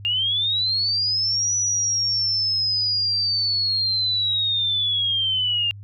sine linear two-way sweep, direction up then down, 2789 to 5920 to 2789 Hz, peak -19 dBFS, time 0.05-5.71 s, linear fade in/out 0 ms, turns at 1.55 s, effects added 101 Hz sine -36 dBFS peak until 5.83 s

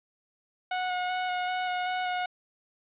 sawtooth tone with vibrato, 730 Hz, F#5, 24 cents flat, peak -24 dBFS, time 0.71-2.26 s, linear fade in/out 5 ms, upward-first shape square, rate 2.6 Hz, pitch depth 11 cents each way, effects resampled to 8000 Hz + 9-bit

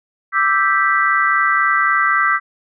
sine chord, E minor seventh, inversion third, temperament equal with one note detuned, 1174.7 / 1318.5 / 1568 / 1968.7 Hz, D6 / E6 / G6 / B6, 0 / 0 / 0 / -6 cents, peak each -18 dBFS, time 0.32-2.4 s, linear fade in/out 50 ms, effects none

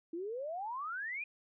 sine exponential sweep, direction up, 321.8 to 2497 Hz, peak -37 dBFS, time 0.13-1.24 s, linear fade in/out 5 ms, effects none

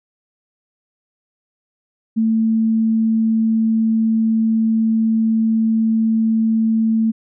sine tone, 223 Hz, A3, 23 cents sharp, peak -13 dBFS, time 2.16-7.12 s, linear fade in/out 20 ms, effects none

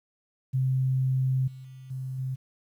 sine tone with level steps, 130.81 Hz, C3, in tune, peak -22 / -40 / -42 / -31 / -28 dBFS, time 0.53-2.36 s, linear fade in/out 20 ms, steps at 1.47 / 1.64 / 1.9 / 2.18 s, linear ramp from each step 10 ms, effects 10-bit

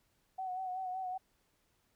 sine tone with vibrato, 745 Hz, F#5, 12 cents sharp, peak -36 dBFS, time 0.38-1.18 s, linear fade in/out 10 ms, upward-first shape sine, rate 5.3 Hz, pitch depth 39 cents each way, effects pink hiss -75 dBFS RMS until 1.95 s

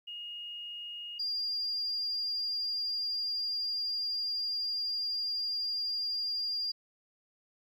sine tone pair in turn, 2863 / 4804 Hz, F7 / D8, +42 / +38 cents, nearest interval major sixth, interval 896 cents, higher second, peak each -39 / -30 dBFS, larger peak second, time 0.07-1.19 / 1.19-6.72 s, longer second, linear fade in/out 10 ms, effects tanh soft clip ceiling -26 dBFS + 12-bit

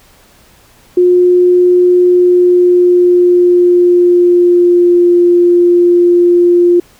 sine tone with pitch glide, 358.3 to 350.1 Hz, F4 to F4, +44 to +4 cents, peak -4 dBFS, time 0.97-6.8 s, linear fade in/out 5 ms, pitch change -40 cents, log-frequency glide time 1.99-5.19 s, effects pink hiss -45 dBFS RMS until 6.99 s

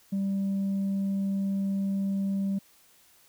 sine tone with tanh clipping, 195.9 Hz, G3, 1 cent flat, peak -26 dBFS, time 0.12-2.59 s, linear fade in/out 10 ms, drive 1 dB, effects white hiss -60 dBFS RMS until 3.28 s

